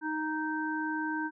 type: harmonic tone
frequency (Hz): 311.1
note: D#4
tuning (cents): 0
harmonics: 1 / 3 / 5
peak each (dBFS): -33 / -36 / -35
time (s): 0.01-1.31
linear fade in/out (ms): 50
effects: none